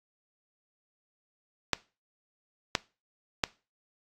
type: clicks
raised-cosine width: 0.2 ms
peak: -6 dBFS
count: 3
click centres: 1.733 / 2.752 / 3.438 s
effects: noise-tail reverb RT60 0.3 s tail -20 dB re dry + AAC 64 kbps